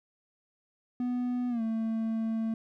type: tone with pitch glide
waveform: triangle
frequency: 246.9 to 223.8 Hz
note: B3 to A3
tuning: 0 to +30 cents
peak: -26 dBFS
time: 1-2.54 s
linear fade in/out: 2 ms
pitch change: -170 cents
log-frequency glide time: 1.49-1.62 s
effects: none